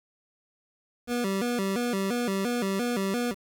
25% pulse tone with vibrato, 216.8 Hz, A3, 25 cents flat, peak -22 dBFS, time 1.07-3.35 s, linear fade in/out 50 ms, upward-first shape square, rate 2.9 Hz, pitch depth 190 cents each way, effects 8-bit

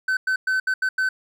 triangle tone bursts at uneven times, 1524 Hz, G6, 49 cents flat, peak -17 dBFS, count 6, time 0.08-0.17 / 0.27-0.36 / 0.47-0.6 / 0.67-0.74 / 0.82-0.89 / 0.98-1.09 s, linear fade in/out 5 ms, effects none

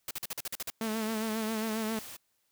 white noise bursts, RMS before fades -36 dBFS, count 9, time 0.08-0.701 s, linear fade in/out 2 ms, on 29 ms, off 45 ms
white noise, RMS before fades -45 dBFS, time 0.81-2.17 s, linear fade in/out 10 ms
sawtooth tone with vibrato, 220 Hz, A3, in tune, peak -27 dBFS, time 0.81-1.99 s, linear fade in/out 2 ms, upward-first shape sine, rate 7.4 Hz, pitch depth 45 cents each way
effects white hiss -75 dBFS RMS until 2.51 s

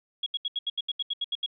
sine tone bursts, 3322 Hz, G#7, in tune, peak -26 dBFS, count 12, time 0.23-1.462 s, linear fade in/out 5 ms, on 33 ms, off 76 ms, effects none

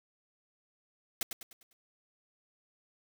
white noise with echo, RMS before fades -32 dBFS, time 1.21-1.23 s, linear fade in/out 2 ms, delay 100 ms, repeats 5, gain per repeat -7 dB, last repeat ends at 1.73 s, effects none

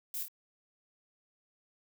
violet noise with echo, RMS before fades -38 dBFS, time 0.14-0.23 s, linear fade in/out 2 ms, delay 26 ms, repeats 2, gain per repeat -5 dB, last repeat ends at 0.282 s, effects none

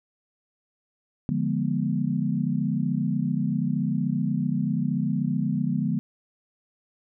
sine chord, D diminished seventh, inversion none, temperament equal with one note detuned, 146.83 / 174.61 / 207.7 / 243.3 Hz, D3 / F3 / Ab3 / Cb4, 0 / 0 / 0 / -26 cents, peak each -28 dBFS, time 1.29-5.99 s, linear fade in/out 0 ms, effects none

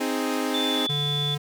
sawtooth chord, Ab major, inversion first, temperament equal, 261.6 / 311.1 / 415.3 Hz, C4 / Eb4 / Ab4, 0 / 0 / 0 cents, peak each -23 / -25 / -27 dBFS, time 0-0.87 s, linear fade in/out 10 ms
sine tone with pitch glide, 3520 to 3470 Hz, A7 to A7, 0 to -25 cents, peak -25 dBFS, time 0.54-1.35 s, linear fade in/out 5 ms, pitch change -25 cents, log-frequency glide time 0.65-0.76 s
square tone, 145.8 Hz, D3, 12 cents flat, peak -27 dBFS, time 0.89-1.38 s, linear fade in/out 10 ms
effects none

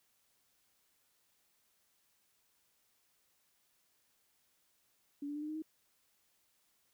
sine tone with pitch steps, 285.8 / 291.5 / 297.2 / 303.1 / 309.2 / 315.3 Hz, D4 / D4 / D4 / D#4 / D#4 / D#4, -47 / -13 / +21 / -45 / -11 / +23 cents, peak -38 dBFS, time 5.22-5.622 s, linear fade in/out 5 ms, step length 67 ms, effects white hiss -75 dBFS RMS until 6.93 s

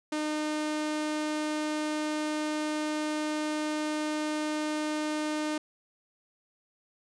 sawtooth tone, 304.8 Hz, D#4, 36 cents flat, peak -25 dBFS, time 0.12-5.58 s, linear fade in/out 5 ms, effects resampled to 22050 Hz

